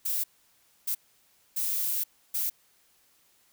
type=noise bursts at uneven times; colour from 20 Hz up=violet; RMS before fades=-29 dBFS; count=4; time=0.05-0.24 / 0.87-0.95 / 1.56-2.04 / 2.34-2.5 s; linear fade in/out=10 ms; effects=white hiss -65 dBFS RMS until 3.52 s